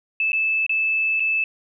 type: tone with dropouts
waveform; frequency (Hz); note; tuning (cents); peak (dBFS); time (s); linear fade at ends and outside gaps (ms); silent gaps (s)
sine; 2623; E7; -9; -18; 0.2-1.44; 2; 0.32-0.33 / 0.665-0.694 / 1.198-1.203
effects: none